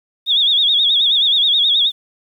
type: tone with vibrato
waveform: sine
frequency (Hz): 3520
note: A7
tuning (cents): 0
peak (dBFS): -11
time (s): 0.26-1.92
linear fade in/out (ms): 50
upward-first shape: sine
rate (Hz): 9.4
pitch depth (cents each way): 120
effects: 8-bit